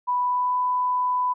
sine tone with pitch glide, 987.8 to 997 Hz, B5 to B5, 0 to +16 cents, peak -20 dBFS, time 0.07-1.34 s, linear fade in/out 20 ms, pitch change +16 cents, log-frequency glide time 0.2-0.58 s, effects none

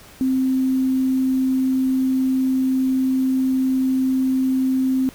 sine tone with quantisation, 261.6 Hz, C4, in tune, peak -16 dBFS, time 0.21-5.09 s, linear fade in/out 0 ms, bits 7, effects pink hiss -45 dBFS RMS until 5.14 s

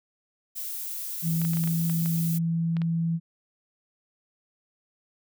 violet noise, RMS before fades -34 dBFS, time 0.55-2.39 s, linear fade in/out 20 ms
sine tone with pitch glide, 164.81 to 165.96 Hz, E3 to E3, 0 to +12 cents, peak -23 dBFS, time 1.22-3.2 s, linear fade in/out 50 ms, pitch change +12 cents, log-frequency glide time 1.36-1.44 s
clicks, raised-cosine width 0.3 ms, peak -24 dBFS, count 10, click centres 1.417 / 1.45 / 1.535 / 1.571 / 1.639 / 1.675 / 1.898 / 2.059 / 2.768 / 2.818 s
effects none

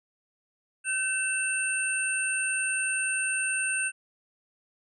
sine tone cluster, 1530 / 2669 / 8760 Hz, G6 / E7 / C#9, -42 / +21 / -22 cents, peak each -30 dBFS, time 0.84-3.92 s, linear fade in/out 50 ms, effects none

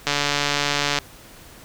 click train, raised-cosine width 0.2 ms, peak -3 dBFS, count 133, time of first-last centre 0.07-0.987 s, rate 144 Hz, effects pink hiss -45 dBFS RMS until 1.64 s

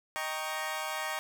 20% pulse chord, Eb dominant seventh, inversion none, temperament equal, 622.3 / 784 / 932.3 / 1108.7 Hz, Eb5 / G5 / Bb5 / Db6, 0 / 0 / 0 / 0 cents, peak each -34 dBFS, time 0.16-1.19 s, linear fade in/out 0 ms, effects none

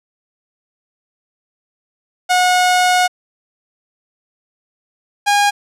sawtooth tone pair in turn, 727 / 816 Hz, F#5 / G#5, -31 / -31 cents, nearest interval major second, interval 200 cents, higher second, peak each -7 dBFS, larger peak neither, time 2.29-3.08 / 5.26-5.51 s, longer first, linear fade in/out 20 ms, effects low-pass 10000 Hz 12 dB/octave

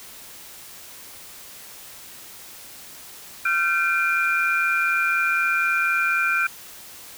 sine tone cluster, 1380 / 1544 / 2395 Hz, F6 / G6 / D7, -21 / -27 / +33 cents, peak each -23 dBFS, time 3.45-6.47 s, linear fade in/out 5 ms, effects white hiss -42 dBFS RMS until 7.17 s

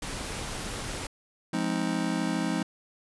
pink noise, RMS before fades -35 dBFS, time 0.02-1.07 s, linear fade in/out 5 ms
clicks, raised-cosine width 3 ms, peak -29 dBFS, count 3, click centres 0.552 / 0.624 / 0.666 s
square chord, F minor seventh, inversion none, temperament just, 174.61 / 209.5 / 261.9 / 314.3 Hz, F3 / Ab3 / C4 / Eb4, 0 / +15 / +2 / +18 cents, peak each -33 dBFS, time 1.53-2.63 s, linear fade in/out 5 ms
effects resampled to 24000 Hz

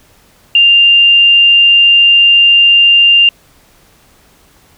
sine tone, 2794 Hz, F7, in tune, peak -3 dBFS, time 0.55-3.29 s, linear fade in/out 2 ms, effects pink hiss -47 dBFS RMS until 4.77 s

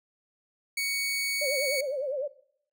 sawtooth tone, 2233 Hz, C#7, 12 cents sharp, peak -24 dBFS, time 0.77-1.81 s, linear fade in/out 5 ms
sine tone with vibrato, 554.4 Hz, C#5, in tune, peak -28 dBFS, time 1.41-2.28 s, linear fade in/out 10 ms, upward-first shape sine, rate 9.9 Hz, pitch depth 140 cents each way
effects noise-tail reverb RT60 0.6 s tail -17 dB re dry

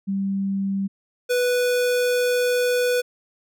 sine / square tone pair in turn, 195.7 / 493.1 Hz, G3 / B4, -3 / -3 cents, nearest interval octave + major third, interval 1600 cents, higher second, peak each -21 / -19 dBFS, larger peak second, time 0.07-0.88 / 1.29-3.02 s, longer second, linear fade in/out 20 ms, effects none

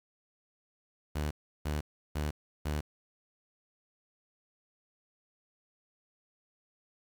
sawtooth tone bursts, 74.8 Hz, D2, 32 cents sharp, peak -27 dBFS, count 4, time 1.15-2.81 s, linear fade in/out 10 ms, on 160 ms, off 340 ms, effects 9-bit

